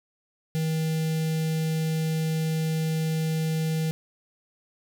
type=tone with notch filter; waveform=square; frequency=159.2 Hz; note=D#3; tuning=40 cents sharp; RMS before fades=-26 dBFS; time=0.55-3.91 s; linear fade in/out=0 ms; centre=1100 Hz; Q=0.68; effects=none